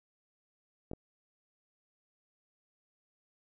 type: clicks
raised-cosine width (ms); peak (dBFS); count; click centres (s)
2; -27; 2; 0.914 / 0.934
effects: none